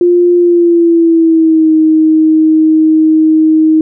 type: tone with pitch glide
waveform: sine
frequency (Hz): 351.3 to 314.8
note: F4 to D#4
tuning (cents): +10 to +20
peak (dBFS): -4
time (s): 0.01-3.81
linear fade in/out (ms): 2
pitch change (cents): -190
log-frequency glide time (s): 0.36-1.72
effects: none